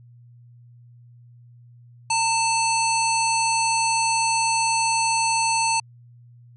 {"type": "harmonic tone with a mistuned harmonic", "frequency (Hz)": 880, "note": "A5", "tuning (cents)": 0, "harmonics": [1, 3, 5, 7, 9, 10], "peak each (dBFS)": [-21, -26, -28, -29, -31, -31], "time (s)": [2.1, 5.8], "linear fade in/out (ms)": 5, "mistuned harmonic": 1, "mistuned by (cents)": 54, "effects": ["added 120 Hz sine -46 dBFS peak until 6.56 s"]}